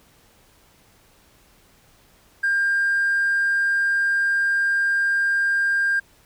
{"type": "tone with hard clipping", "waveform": "sine", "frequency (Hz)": 1600, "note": "G6", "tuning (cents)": 35, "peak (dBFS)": -18, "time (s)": [2.43, 6], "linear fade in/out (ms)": 10, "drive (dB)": 1, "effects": ["pink hiss -56 dBFS RMS until 6.25 s"]}